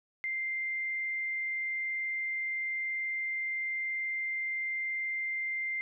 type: tone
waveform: sine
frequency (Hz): 2093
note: C7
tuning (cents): 0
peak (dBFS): -31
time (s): 0.24-5.81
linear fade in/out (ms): 0
effects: none